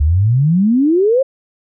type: exponential sweep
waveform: sine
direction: up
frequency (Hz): 69.3 to 554.4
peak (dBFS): -9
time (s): 0-1.23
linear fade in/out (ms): 10
effects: none